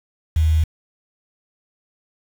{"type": "tone with quantisation", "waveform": "sine", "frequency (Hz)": 79, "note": "D#2", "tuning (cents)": 27, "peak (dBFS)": -13, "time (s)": [0.36, 0.64], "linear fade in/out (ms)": 5, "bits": 6, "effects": []}